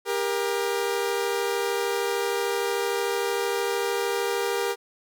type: tone pair together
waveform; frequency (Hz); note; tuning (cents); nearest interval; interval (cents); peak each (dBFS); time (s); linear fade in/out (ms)
sawtooth; 399.2 / 472.4; G4 / A#4; +32 / +23; minor third; 291; -23; 0.05-4.76; 50
effects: none